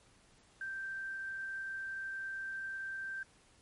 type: tone with quantisation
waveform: sine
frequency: 1567 Hz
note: G6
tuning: 1 cent flat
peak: -38 dBFS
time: 0.61-3.23 s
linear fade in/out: 2 ms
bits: 11
effects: pink hiss -65 dBFS RMS until 3.61 s + MP3 48 kbps